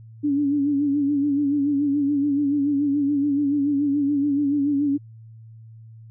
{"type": "tone with vibrato", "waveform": "sine", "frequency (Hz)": 285.4, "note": "D4", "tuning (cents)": -49, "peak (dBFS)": -18, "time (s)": [0.23, 4.98], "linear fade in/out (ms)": 20, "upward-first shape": "sine", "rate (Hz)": 7, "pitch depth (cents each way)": 59, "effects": ["added 112 Hz sine -41 dBFS peak until 6.1 s"]}